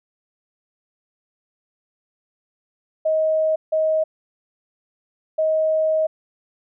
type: tone bursts at uneven times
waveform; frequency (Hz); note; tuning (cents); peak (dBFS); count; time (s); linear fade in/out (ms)
sine; 630; D#5; +21; -16; 3; 3.05-3.56 / 3.72-4.04 / 5.38-6.07; 10
effects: none